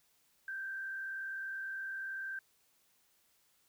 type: tone with frequency modulation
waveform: sine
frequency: 1568 Hz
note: G6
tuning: in tune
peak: -38 dBFS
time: 0.48-2.39 s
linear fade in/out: 2 ms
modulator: 40.8 Hz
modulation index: 0.7
effects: white hiss -72 dBFS RMS until 3.68 s